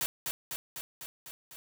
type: noise with echo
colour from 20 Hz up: white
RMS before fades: -31 dBFS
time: 0.01-0.06 s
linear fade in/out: 0 ms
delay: 250 ms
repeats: 6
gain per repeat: -3 dB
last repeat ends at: 1.56 s
effects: none